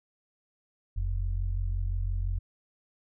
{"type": "tone pair together", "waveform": "sine", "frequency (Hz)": [43.5, 89.3], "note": ["F1", "F2"], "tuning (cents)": [-6, 39], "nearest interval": "octave", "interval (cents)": 1245, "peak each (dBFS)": [-28, -32], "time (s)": [0.96, 2.39], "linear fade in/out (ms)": 10, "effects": []}